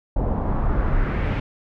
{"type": "noise with low-pass filter sweep", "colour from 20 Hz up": "brown", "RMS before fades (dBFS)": -21, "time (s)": [0.16, 1.4], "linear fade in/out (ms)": 5, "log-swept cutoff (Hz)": [730, 2500], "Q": 1.9, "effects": []}